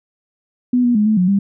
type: tone with pitch steps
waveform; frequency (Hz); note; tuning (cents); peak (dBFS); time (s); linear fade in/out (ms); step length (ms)
sine; 247.8 / 241.9 / 210.1 / 216.6 / 181.2 / 198.5; B3 / B3 / G#3 / A3 / F#3 / G3; +6 / -36 / +20 / -27 / -36 / +22; -11; 0.73-1.39; 5; 110
effects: none